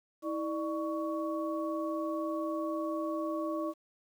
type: tone cluster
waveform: sine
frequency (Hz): 322.7 / 597 / 1119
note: E4 / D5 / C#6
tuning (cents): -37 / +28 / +16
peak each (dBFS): -34 / -36 / -39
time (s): 0.22-3.74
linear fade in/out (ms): 50
effects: 10-bit